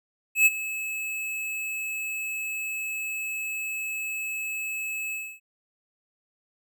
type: tone with ADSR envelope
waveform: square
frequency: 2593 Hz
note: E7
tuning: 29 cents flat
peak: -14 dBFS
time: 0.35-5.4 s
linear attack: 110 ms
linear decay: 32 ms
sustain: -16 dB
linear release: 270 ms
effects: none